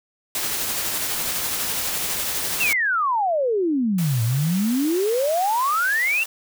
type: noise with tremolo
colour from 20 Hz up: white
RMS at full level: -24 dBFS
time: 0.35-2.73 s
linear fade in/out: 2 ms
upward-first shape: sine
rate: 12 Hz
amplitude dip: 25%
type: exponential two-way sweep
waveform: sine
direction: down then up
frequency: 2794 to 110 to 2794 Hz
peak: -18 dBFS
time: 2.6-6.24 s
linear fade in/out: 10 ms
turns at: 4.23 s
type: high-pass noise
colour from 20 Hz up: white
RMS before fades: -33 dBFS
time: 3.98-6.26 s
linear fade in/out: 5 ms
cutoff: 430 Hz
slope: 96 dB/octave
effects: none